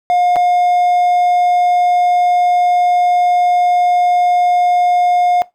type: tone with dropouts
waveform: triangle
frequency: 713 Hz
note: F5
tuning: 36 cents sharp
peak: -8 dBFS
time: 0.1-5.42 s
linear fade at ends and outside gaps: 0 ms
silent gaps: 0.359-0.365 s
effects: noise-tail reverb RT60 0.2 s tail -20 dB re dry